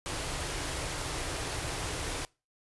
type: band-stop noise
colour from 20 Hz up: pink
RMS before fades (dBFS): -35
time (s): 0.06-2.25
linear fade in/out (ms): 0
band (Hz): 170 to 260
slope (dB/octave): 96
effects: noise-tail reverb RT60 0.3 s tail -24 dB re dry + resampled to 24000 Hz